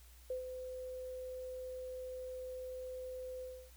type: tone with ADSR envelope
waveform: sine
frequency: 510 Hz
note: C5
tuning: 44 cents flat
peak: -35 dBFS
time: 0.3-3.71 s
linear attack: 4 ms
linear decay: 120 ms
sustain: -7 dB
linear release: 290 ms
effects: added 60 Hz sine -57 dBFS peak until 3.76 s + white hiss -64 dBFS RMS until 3.76 s